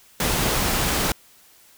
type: noise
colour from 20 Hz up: pink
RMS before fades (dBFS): -22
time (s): 0.2-1.12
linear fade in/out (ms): 2
effects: white hiss -53 dBFS RMS until 1.77 s